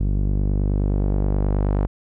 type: tone with low-pass filter sweep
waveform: sawtooth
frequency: 49.46 Hz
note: G1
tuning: 16 cents sharp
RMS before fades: -20 dBFS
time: 0-1.87 s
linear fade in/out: 10 ms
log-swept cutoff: 230 to 940 Hz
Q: 0.77
effects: none